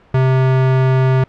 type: tone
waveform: square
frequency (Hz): 130.81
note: C3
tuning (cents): 0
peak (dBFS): -11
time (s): 0.14-1.24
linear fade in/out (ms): 5
effects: pink hiss -48 dBFS RMS until 1.28 s + low-pass 2000 Hz 12 dB/octave